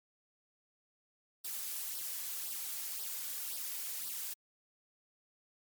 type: noise with flanger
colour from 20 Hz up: blue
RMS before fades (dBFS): -40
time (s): 1.44-4.34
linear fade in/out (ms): 10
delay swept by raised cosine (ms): 0.21 to 3.51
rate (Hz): 1.9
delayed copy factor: +0.65
effects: MP3 96 kbps